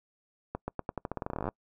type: accelerating click train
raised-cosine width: 1 ms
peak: -19 dBFS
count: 21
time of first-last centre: 0.55-1.488 s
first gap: 130 ms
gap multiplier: 0.87
effects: noise-tail reverb RT60 0.1 s tail -26 dB re dry